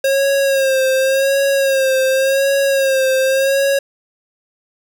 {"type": "tone with vibrato", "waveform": "square", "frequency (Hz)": 539, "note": "C#5", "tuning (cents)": -49, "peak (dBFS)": -13, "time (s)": [0.04, 3.79], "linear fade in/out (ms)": 5, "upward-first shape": "sine", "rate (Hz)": 0.89, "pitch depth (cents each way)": 44, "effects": []}